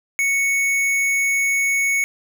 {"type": "tone with hard clipping", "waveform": "triangle", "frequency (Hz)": 2217, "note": "C#7", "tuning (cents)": 0, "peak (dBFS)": -18, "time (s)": [0.19, 2.04], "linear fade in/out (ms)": 0, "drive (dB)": 17, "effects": []}